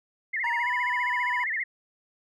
sine tone with vibrato, 1942 Hz, B6, 30 cents flat, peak -26 dBFS, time 0.33-1.64 s, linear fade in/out 10 ms, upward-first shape sine, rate 15 Hz, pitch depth 180 cents each way
triangle tone with pitch glide, 946 to 983.9 Hz, A#5 to B5, +25 to -7 cents, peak -26 dBFS, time 0.44-1.44 s, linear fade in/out 2 ms, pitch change +68 cents, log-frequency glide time 0.58-0.69 s
effects none

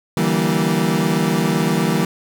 30% pulse chord, E half-diminished seventh, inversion third, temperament equal with one note detuned, 146.83 / 164.81 / 192.74 / 233.1 Hz, D3 / E3 / G3 / Bb3, 0 / 0 / -29 / 0 cents, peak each -23 / -17 / -18 / -19 dBFS, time 0.17-2.05 s, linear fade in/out 2 ms, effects none

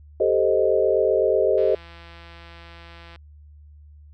sine chord, A half-diminished seventh, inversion third, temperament equal, 392 / 440 / 523.3 / 622.3 Hz, G4 / A4 / C5 / Eb5, 0 / 0 / 0 / 0 cents, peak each -22 dBFS, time 0.2-1.75 s, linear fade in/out 5 ms
click train, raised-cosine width 0.3 ms, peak -29 dBFS, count 268, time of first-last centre 1.58-3.16 s, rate 169 Hz
effects added 74 Hz sine -44 dBFS peak until 4.13 s

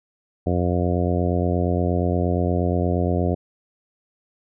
harmonic tone, 88.5 Hz, F2, 23 cents sharp, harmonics 1 / 2 / 3 / 4 / 5 / 6 / 7 / 8, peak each -22 / -25 / -27 / -28 / -29 / -30 / -30 / -31 dBFS, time 0.46-3.35 s, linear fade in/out 10 ms, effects none

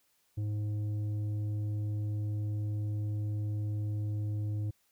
sine tone with tanh clipping, 104.9 Hz, G#2, 18 cents sharp, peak -32 dBFS, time 0.37-4.71 s, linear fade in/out 10 ms, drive 7 dB, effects white hiss -72 dBFS RMS until 4.91 s

